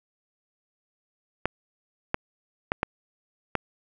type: clicks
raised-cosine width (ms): 0.5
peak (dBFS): -8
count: 5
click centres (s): 1.456 / 2.144 / 2.719 / 2.831 / 3.553
effects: none